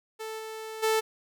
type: tone with level steps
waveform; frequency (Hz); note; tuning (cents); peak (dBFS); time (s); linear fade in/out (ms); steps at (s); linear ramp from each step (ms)
sawtooth; 440; A4; 0; -31 / -33 / -19; 0.19-1.01; 20; 0.38 / 0.82; 20
effects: none